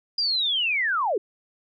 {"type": "linear sweep", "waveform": "sine", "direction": "down", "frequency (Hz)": [4888, 350.9], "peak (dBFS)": -21, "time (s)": [0.18, 1.18], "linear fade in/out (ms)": 5, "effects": []}